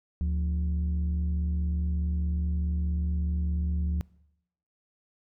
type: tone pair together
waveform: sine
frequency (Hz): 74 / 177.23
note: D2 / F3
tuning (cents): +14 / +26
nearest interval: octave + minor third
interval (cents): 1512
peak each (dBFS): -24 / -32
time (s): 0.21-4.01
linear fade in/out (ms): 0
effects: noise-tail reverb RT60 0.8 s tail -24 dB re dry + tanh soft clip ceiling -21 dBFS